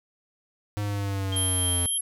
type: linear sweep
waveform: square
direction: down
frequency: 104 to 87.31 Hz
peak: -27 dBFS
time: 0.77-1.86 s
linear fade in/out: 0 ms
type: tone with tremolo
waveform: sine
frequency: 3195 Hz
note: G7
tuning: 32 cents sharp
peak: -29 dBFS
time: 1.32-1.98 s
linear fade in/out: 5 ms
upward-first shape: sine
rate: 3.4 Hz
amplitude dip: 45%
type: tone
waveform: sine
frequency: 11175 Hz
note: F9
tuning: in tune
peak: -25 dBFS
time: 1.36-2.01 s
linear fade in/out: 5 ms
effects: none